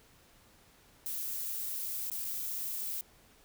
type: noise with dropouts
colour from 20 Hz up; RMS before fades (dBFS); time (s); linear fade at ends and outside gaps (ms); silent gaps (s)
violet; -37; 1.06-3.01; 0; 2.1-2.116 / 2.245-2.249
effects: pink hiss -62 dBFS RMS until 3.44 s